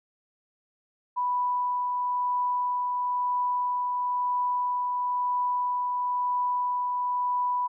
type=tone with tremolo; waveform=sine; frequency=987.8 Hz; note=B5; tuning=in tune; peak=-23 dBFS; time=1.16-7.68 s; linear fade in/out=20 ms; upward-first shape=triangle; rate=1 Hz; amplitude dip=25%; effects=none